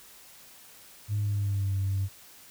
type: tone with pitch glide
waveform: sine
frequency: 104 to 97.04 Hz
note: G#2 to G2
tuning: +3 to -17 cents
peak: -24 dBFS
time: 1.08-2.09 s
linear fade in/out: 50 ms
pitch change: -120 cents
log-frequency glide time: 1.19-1.74 s
effects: tanh soft clip ceiling -22 dBFS + white hiss -52 dBFS RMS until 2.5 s